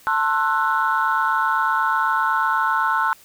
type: chord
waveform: sine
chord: F# half-diminished seventh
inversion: first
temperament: just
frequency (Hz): 888 / 1065.6 / 1332 / 1480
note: A5 / C6 / E6 / F#6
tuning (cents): +16 / +31 / +18 / 0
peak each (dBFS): -22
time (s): 0.07-3.13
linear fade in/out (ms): 0
effects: tanh soft clip ceiling -9 dBFS + white hiss -50 dBFS RMS until 3.24 s